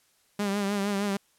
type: tone with vibrato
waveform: sawtooth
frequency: 201.2 Hz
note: G3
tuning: 45 cents sharp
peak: -22 dBFS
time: 0.39-1.17 s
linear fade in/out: 5 ms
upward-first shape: triangle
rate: 6.5 Hz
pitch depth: 60 cents each way
effects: white hiss -66 dBFS RMS until 1.38 s + low-pass 12000 Hz 12 dB/octave